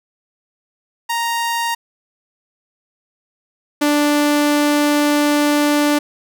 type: tone pair in turn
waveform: sawtooth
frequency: 932.3 / 293.7 Hz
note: A#5 / D4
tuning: 0 / 0 cents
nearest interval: octave + minor sixth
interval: 2000 cents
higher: first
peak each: -14 / -9 dBFS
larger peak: second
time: 1.09-1.75 / 3.81-5.99 s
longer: second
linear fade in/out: 10 ms
effects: none